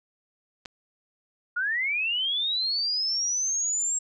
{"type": "clicks", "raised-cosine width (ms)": 0.2, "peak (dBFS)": [-29, -20], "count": 2, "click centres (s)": [0.654, 0.658]}
{"type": "linear sweep", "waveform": "sine", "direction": "up", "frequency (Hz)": [1396.9, 7590], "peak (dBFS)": -24, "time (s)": [1.56, 3.99], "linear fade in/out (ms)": 10}
{"effects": []}